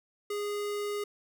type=tone; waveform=square; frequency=412.2 Hz; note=G#4; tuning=13 cents flat; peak=-32 dBFS; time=0.3-1.04 s; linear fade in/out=5 ms; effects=none